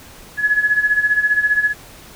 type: tone with tremolo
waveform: sine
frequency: 1695 Hz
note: G#6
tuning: 35 cents sharp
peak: -10 dBFS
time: 0.37-1.74 s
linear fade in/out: 50 ms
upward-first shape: sine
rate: 15 Hz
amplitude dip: 75%
effects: pink hiss -41 dBFS RMS until 2.15 s